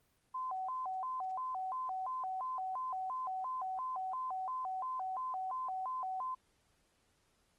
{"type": "tone with vibrato", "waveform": "sine", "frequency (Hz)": 880, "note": "A5", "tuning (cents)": 0, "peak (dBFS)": -36, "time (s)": [0.34, 6.35], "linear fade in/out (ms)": 10, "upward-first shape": "square", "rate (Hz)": 2.9, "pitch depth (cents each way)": 270, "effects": ["pink hiss -74 dBFS RMS until 7.58 s", "Opus 24 kbps"]}